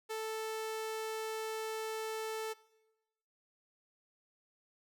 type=tone; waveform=sawtooth; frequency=440 Hz; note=A4; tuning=in tune; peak=-33 dBFS; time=0.09-2.54 s; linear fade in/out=20 ms; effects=noise-tail reverb RT60 1.0 s tail -21 dB re dry